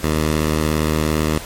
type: tone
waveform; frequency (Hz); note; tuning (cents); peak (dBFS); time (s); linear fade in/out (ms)
10% pulse; 77.4; D#2; -9; -8; 0.03-1.38; 5
effects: pink hiss -33 dBFS RMS until 1.45 s + MP3 64 kbps